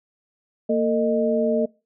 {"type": "tone cluster", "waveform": "sine", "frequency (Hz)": [230.1, 450.3, 617], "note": ["A#3", "A4", "D#5"], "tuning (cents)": [-22, 40, -15], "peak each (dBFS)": -22, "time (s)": [0.69, 1.66], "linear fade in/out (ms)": 10, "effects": ["noise-tail reverb RT60 0.3 s tail -24 dB re dry"]}